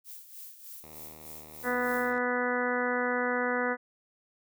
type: noise with tremolo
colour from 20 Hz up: violet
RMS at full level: -44 dBFS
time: 0.04-2.14 s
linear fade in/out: 50 ms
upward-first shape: sine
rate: 3.3 Hz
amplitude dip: 65%
type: tone with pitch glide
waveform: 5% pulse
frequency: 77.7 to 75.93 Hz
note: D#2 to D#2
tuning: -2 to -42 cents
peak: -38 dBFS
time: 0.84-2.18 s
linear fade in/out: 0 ms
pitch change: -40 cents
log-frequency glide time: 1.28-1.98 s
type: harmonic tone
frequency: 246.9 Hz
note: B3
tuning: in tune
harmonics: 1 / 2 / 3 / 4 / 5 / 6 / 7 / 8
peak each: -34 / -31 / -37 / -37 / -37 / -34 / -36 / -37 dBFS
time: 1.63-3.77 s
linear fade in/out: 50 ms
effects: none